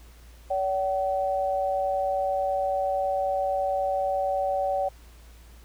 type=tone pair together; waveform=sine; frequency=570 / 760.9 Hz; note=C#5 / F#5; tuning=+48 / +48 cents; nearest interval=perfect fourth; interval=500 cents; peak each=-26 dBFS; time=0.5-4.89 s; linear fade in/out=10 ms; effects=added 58 Hz sine -47 dBFS peak until 5.64 s + pink hiss -56 dBFS RMS until 5.64 s